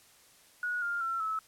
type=tone with pitch steps; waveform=sine; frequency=1456 / 1402.3 / 1350.7 / 1300.9 Hz; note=F#6 / F6 / E6 / E6; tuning=-28 / +7 / +42 / -23 cents; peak=-30 dBFS; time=0.63-1.39 s; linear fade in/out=2 ms; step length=190 ms; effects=white hiss -60 dBFS RMS until 1.47 s + low-pass 12000 Hz 12 dB/octave